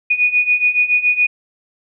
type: beating tone pair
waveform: sine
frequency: 2463 / 2470.1 Hz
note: D#7 / D#7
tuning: -18 / -13 cents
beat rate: 7.1 Hz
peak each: -17 / -14 dBFS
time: 0.1-1.27 s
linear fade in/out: 10 ms
effects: none